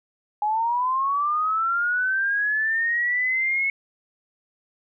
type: linear sweep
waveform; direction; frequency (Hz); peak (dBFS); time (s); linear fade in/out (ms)
sine; up; 829 to 2199; -20; 0.42-3.7; 2
effects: none